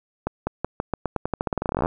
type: accelerating click train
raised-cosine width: 1 ms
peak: -9 dBFS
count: 25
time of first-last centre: 0.27-1.859 s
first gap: 200 ms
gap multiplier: 0.88
effects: none